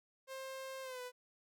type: tone with pitch glide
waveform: sawtooth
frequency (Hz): 530 to 497.4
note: C5 to B4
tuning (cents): +22 to +12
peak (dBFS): -40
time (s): 0.27-1.12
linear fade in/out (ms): 50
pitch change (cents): -110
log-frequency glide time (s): 0.82-1.01
effects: none